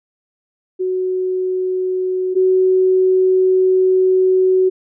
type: tone pair in turn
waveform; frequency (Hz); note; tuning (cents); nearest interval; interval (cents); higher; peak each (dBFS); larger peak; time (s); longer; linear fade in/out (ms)
sine; 370.6 / 373.4; F#4 / F#4; +3 / +16; unison; 13; second; -16 / -10; second; 0.79-2.35 / 2.35-4.7; second; 20
effects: none